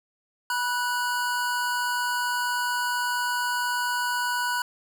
square tone pair together, 975.7 / 1480 Hz, B5 / F#6, -21 / 0 cents, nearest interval perfect fifth, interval 721 cents, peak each -28 dBFS, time 0.5-4.62 s, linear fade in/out 2 ms, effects none

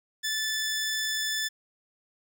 15% pulse tone, 1749 Hz, A6, 11 cents flat, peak -21 dBFS, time 0.23-1.49 s, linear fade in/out 20 ms, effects none

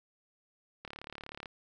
click train, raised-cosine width 0.3 ms, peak -27 dBFS, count 23, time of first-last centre 0.85-1.458 s, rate 36.2 Hz, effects none

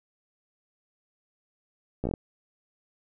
slowing click train, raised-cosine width 2 ms, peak -16 dBFS, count 6, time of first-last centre 2.04-2.138 s, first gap 14 ms, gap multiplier 1.17, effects none

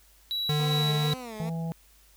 triangle tone with tremolo, 3909 Hz, B7, 19 cents flat, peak -26 dBFS, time 0.31-1.13 s, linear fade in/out 0 ms, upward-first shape square, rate 2.5 Hz, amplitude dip 40%
square tone, 149.7 Hz, D3, 33 cents sharp, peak -25 dBFS, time 0.49-1.14 s, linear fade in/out 5 ms
15% pulse tone with vibrato, 234.6 Hz, A#3, 11 cents sharp, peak -31 dBFS, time 0.59-1.5 s, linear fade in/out 10 ms, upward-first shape sine, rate 2.2 Hz, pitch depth 160 cents each way
harmonic tone, 164.81 Hz, E3, in tune, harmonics 1 / 3 / 4 / 5, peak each -29 / -44 / -44 / -44 dBFS, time 1.4-1.72 s, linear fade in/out 0 ms
effects added 50 Hz sine -59 dBFS peak until 2.16 s + white hiss -60 dBFS RMS until 2.16 s

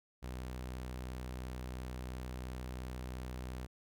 sawtooth tone, 62.9 Hz, B1, 32 cents sharp, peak -37 dBFS, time 0.22-3.67 s, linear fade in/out 20 ms, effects none

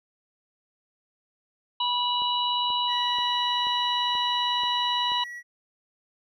harmonic tone, 978 Hz, B5, 17 cents flat, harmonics 1 / 3 / 4, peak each -26 / -28 / -29 dBFS, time 1.8-5.24 s, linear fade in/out 5 ms
click train, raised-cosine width 1 ms, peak -29 dBFS, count 7, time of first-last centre 2.22-5.119 s, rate 2.07 Hz
triangle tone, 1930 Hz, B6, 40 cents flat, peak -34 dBFS, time 2.87-5.43 s, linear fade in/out 50 ms
effects none

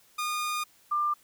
sawtooth / sine tone pair in turn, 1221 / 1193.1 Hz, D#6 / D6, -33 / +27 cents, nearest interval unison, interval 40 cents, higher first, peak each -25 / -24 dBFS, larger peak second, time 0.18-0.64 / 0.91-1.14 s, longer first, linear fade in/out 10 ms, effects white hiss -61 dBFS RMS until 1.23 s

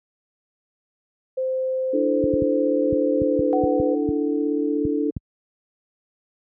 sine tone with pitch glide, 520 to 506.4 Hz, C5 to B4, -11 to +43 cents, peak -21 dBFS, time 1.37-3.95 s, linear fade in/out 10 ms, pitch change -46 cents, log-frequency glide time 3.25-3.51 s
sine chord, D suspended second, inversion none, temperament just, 293.7 / 330.4 / 440.5 Hz, D4 / E4 / A4, 0 / +4 / +2 cents, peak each -22 / -27 / -25 dBFS, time 1.93-5.11 s, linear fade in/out 10 ms
clicks, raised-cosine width 5 ms, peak -14 dBFS, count 11, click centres 2.24 / 2.338 / 2.422 / 2.927 / 3.218 / 3.393 / 3.638 / 3.799 / 4.09 / 4.852 / 5.167 s
sine tone with exponential decay, 748 Hz, F#5, 19 cents sharp, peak -22 dBFS, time 3.53-4.78 s, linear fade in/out 0 ms, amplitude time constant 270 ms
effects high-pass 60 Hz 12 dB/octave

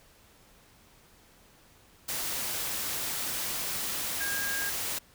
sine tone in noise, 1622 Hz, G#6, 41 cents flat, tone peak -32 dBFS, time 4.2-4.7 s, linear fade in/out 10 ms, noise white, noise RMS -33 dBFS, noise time 2.08-4.99 s, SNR -2 dB, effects pink hiss -59 dBFS RMS until 5.14 s

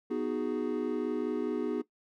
triangle chord, G# minor seventh, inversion first, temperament equal, 246.9 / 311.1 / 370 / 415.3 Hz, B3 / D#4 / F#4 / G#4, 0 / 0 / 0 / 0 cents, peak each -33 dBFS, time 0.1-1.82 s, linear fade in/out 10 ms, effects noise-tail reverb RT60 0.1 s tail -17 dB re dry

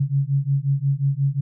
sine beating tone pair, 136.1 / 141.7 Hz, C#3 / C#3, -31 / +38 cents, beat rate 5.6 Hz, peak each -21 dBFS, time 0-1.41 s, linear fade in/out 10 ms, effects none

